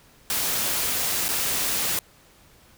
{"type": "noise with dropouts", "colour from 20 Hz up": "white", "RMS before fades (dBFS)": -25, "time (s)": [0.3, 1.99], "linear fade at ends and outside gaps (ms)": 1, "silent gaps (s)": [1.282, 1.288], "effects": ["pink hiss -55 dBFS RMS until 2.77 s"]}